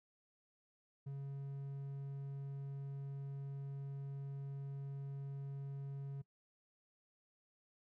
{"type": "tone", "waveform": "triangle", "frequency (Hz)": 138.59, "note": "C#3", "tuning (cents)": 0, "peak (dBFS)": -40, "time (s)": [1.06, 6.22], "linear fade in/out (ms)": 10, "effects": ["noise-tail reverb RT60 0.1 s tail -21 dB re dry"]}